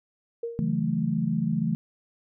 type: tone with exponential decay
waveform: sine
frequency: 466.2 Hz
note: A#4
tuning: in tune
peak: -26 dBFS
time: 0.43-0.81 s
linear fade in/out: 5 ms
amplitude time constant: 82 ms
type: chord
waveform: sine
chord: F# minor seventh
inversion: second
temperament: equal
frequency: 138.59 / 164.81 / 185 / 220 Hz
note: C#3 / E3 / F#3 / A3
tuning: 0 / 0 / 0 / 0 cents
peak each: -32 / -27 / -31 / -27 dBFS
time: 0.59-1.75 s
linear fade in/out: 0 ms
effects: none